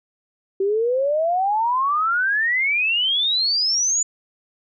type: exponential sweep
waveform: sine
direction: up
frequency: 380 to 7030 Hz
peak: -17 dBFS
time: 0.6-4.03 s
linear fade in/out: 5 ms
effects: none